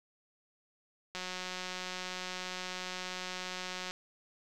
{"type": "click train", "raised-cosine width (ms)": 0.2, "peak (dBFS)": -22, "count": 506, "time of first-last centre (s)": [1.15, 3.91], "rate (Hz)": 183, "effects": []}